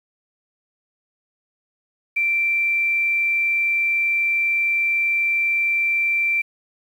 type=tone; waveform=sine; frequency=2349 Hz; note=D7; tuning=in tune; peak=-17 dBFS; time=2.16-6.42 s; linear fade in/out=10 ms; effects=8-bit